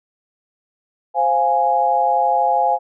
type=chord; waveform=sine; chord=F minor; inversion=second; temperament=equal; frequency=523.3 / 698.5 / 830.6 Hz; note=C5 / F5 / Ab5; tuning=0 / 0 / 0 cents; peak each=-22 / -18 / -16 dBFS; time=1.14-2.79 s; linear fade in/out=50 ms; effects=none